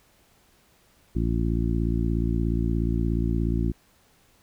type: harmonic tone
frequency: 56.9 Hz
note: A#1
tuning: 41 cents flat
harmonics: 1 / 2 / 3 / 4 / 5 / 6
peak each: -25 / -28 / -30 / -31 / -32 / -33 dBFS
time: 1.15-3.72 s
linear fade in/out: 10 ms
effects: pink hiss -61 dBFS RMS until 4.42 s